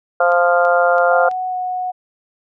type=harmonic tone; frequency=174.61 Hz; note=F3; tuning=in tune; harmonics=3 / 4 / 5 / 6 / 7 / 8; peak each=-15 / -15 / -25 / -26 / -23 / -18 dBFS; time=0.2-1.29 s; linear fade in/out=5 ms
type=click train; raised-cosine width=0.2 ms; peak=-22 dBFS; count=4; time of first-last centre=0.32-1.313 s; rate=3.02 Hz
type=tone with pitch glide; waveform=sine; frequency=740 to 733.2 Hz; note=F#5 to F#5; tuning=0 to -16 cents; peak=-19 dBFS; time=1.1-1.92 s; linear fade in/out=20 ms; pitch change=-16 cents; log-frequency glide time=1.48-1.55 s
effects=none